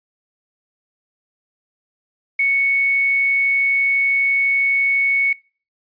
sine tone with quantisation, 2217 Hz, C#7, in tune, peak -14 dBFS, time 2.39-5.33 s, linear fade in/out 5 ms, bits 7, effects noise-tail reverb RT60 0.4 s tail -24 dB re dry + resampled to 11025 Hz

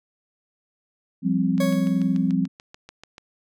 sine chord, F suspended second, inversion none, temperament equal, 174.61 / 196 / 261.6 Hz, F3 / G3 / C4, 0 / 0 / 0 cents, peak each -23 dBFS, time 1.22-2.48 s, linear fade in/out 50 ms
click train, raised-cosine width 0.2 ms, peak -24 dBFS, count 12, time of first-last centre 1.58-3.181 s, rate 6.87 Hz
40% pulse tone with exponential decay, 554.4 Hz, C#5, in tune, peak -21 dBFS, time 1.6-2.34 s, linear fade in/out 5 ms, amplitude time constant 160 ms
effects none

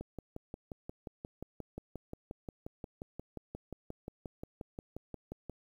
click train, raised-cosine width 2 ms, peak -28 dBFS, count 32, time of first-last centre 0.01-5.497 s, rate 5.65 Hz, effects 10-bit

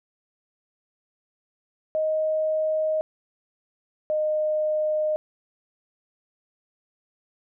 sine tone pair in turn, 625 / 614.6 Hz, D#5 / D#5, +8 / -21 cents, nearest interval unison, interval 29 cents, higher first, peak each -21 dBFS, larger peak neither, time 1.95-3.01 / 4.1-5.16 s, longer neither, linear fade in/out 0 ms, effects none

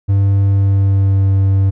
triangle tone with pitch glide, 98.8 to 97.16 Hz, G2 to G2, +14 to -15 cents, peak -7 dBFS, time 0.08-1.71 s, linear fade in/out 20 ms, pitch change -29 cents, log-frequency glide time 0.43-1.29 s, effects none

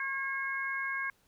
harmonic tone, 542 Hz, C#5, 39 cents flat, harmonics 2 / 3 / 4, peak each -39 / -34 / -37 dBFS, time 0-1.1 s, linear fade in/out 2 ms, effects pink hiss -69 dBFS RMS until 1.27 s

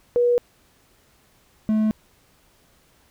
sine / triangle tone pair in turn, 483.6 / 216.4 Hz, B4 / A3, -36 / -29 cents, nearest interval octave + major second, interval 1393 cents, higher first, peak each -15 dBFS, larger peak neither, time 0.16-0.38 / 1.69-1.91 s, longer neither, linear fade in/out 0 ms, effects pink hiss -59 dBFS RMS until 3.1 s

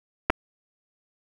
clicks, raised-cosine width 0.5 ms, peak -5 dBFS, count 2, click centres 0.299 / 0.302 s, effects 7-bit

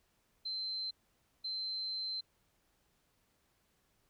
sine tone bursts at uneven times, 4100 Hz, C8, 36 cents flat, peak -36 dBFS, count 2, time 0.45-0.91 / 1.44-2.21 s, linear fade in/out 10 ms, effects pink hiss -75 dBFS RMS until 4.09 s

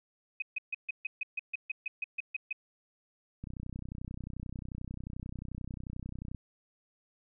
sine tone bursts, 2520 Hz, D#7, 21 cents sharp, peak -31 dBFS, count 14, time 0.4-2.528 s, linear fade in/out 5 ms, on 22 ms, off 140 ms
click train, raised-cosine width 5 ms, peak -28 dBFS, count 92, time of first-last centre 3.44-6.347 s, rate 31.3 Hz
effects none

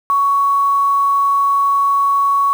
sine tone with quantisation, 1117 Hz, C#6, 13 cents sharp, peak -11 dBFS, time 0.1-2.53 s, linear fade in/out 0 ms, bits 6, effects none

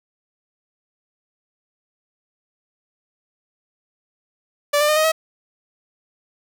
sawtooth tone with pitch steps, 582 / 595.9 / 610.2 / 624.9 / 639.8 Hz, D5 / D5 / D#5 / D#5 / D#5, -16 / +25 / -34 / +7 / +48 cents, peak -11 dBFS, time 4.73-5.12 s, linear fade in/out 10 ms, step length 78 ms, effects none

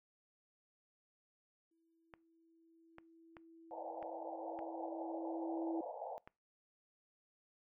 sine tone with exponential growth, 329.2 Hz, E4, 2 cents flat, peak -36 dBFS, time 1.71-5.81 s, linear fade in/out 5 ms, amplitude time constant 890 ms
clicks, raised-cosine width 0.5 ms, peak -37 dBFS, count 6, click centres 2.138 / 2.984 / 3.368 / 4.027 / 4.59 / 6.275 s
white band-pass noise, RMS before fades -46 dBFS, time 3.71-6.18 s, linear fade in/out 0 ms, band 480 to 880 Hz, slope 96 dB/octave
effects noise-tail reverb RT60 0.3 s tail -24 dB re dry

